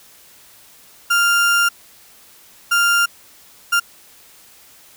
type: tone bursts at uneven times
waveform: 35% pulse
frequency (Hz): 1396.9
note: F6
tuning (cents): 0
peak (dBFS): -11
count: 3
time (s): 1.1-1.69 / 2.71-3.06 / 3.72-3.8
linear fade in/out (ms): 10
effects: white hiss -47 dBFS RMS until 4.96 s